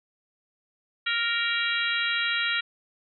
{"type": "harmonic tone with a mistuned harmonic", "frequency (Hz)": 466.2, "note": "A#4", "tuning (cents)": 0, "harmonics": [3, 4, 5, 6, 7, 8], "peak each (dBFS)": [-29, -30, -31, -32, -32, -33], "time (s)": [1.06, 2.61], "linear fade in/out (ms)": 10, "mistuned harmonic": 8, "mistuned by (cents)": 73, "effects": []}